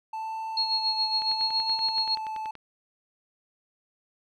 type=tone with vibrato; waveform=triangle; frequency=880 Hz; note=A5; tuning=in tune; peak=-29 dBFS; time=0.13-2.51 s; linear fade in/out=5 ms; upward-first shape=sine; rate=0.77 Hz; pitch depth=15 cents each way
type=tone with tremolo; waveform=sine; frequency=4300 Hz; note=C8; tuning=47 cents sharp; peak=-22 dBFS; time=0.57-2.15 s; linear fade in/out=2 ms; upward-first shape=sine; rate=7.2 Hz; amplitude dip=65%
type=click train; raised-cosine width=0.3 ms; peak=-26 dBFS; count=15; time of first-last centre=1.22-2.553 s; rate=10.5 Hz
effects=none